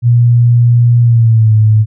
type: tone with pitch glide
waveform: sine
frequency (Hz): 119.6 to 108.41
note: A#2 to A2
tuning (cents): +45 to -25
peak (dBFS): -4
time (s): 0.02-1.86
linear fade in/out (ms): 50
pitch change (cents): -170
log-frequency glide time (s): 1.01-1.54
effects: none